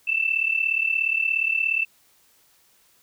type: tone pair together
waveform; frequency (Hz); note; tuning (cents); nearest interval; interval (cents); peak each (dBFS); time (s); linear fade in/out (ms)
sine; 2637 / 2674; E7 / E7; 0 / +24; unison; 24; -23; 0.07-1.85; 10
effects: white hiss -60 dBFS RMS until 3.02 s